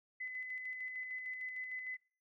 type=tone with tremolo; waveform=sine; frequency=2019 Hz; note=B6; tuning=38 cents sharp; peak=-39 dBFS; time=0.2-1.97 s; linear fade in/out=10 ms; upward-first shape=square; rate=6.6 Hz; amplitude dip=35%; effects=noise-tail reverb RT60 0.4 s tail -22 dB re dry